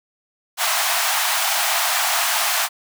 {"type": "high-pass noise", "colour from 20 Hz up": "pink", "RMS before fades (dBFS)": -20, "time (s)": [0.57, 2.69], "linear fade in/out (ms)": 50, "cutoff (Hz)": 650, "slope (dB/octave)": 96, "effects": []}